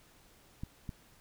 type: clicks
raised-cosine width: 5 ms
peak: -26 dBFS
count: 2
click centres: 0.635 / 0.892 s
effects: pink hiss -62 dBFS RMS until 1.2 s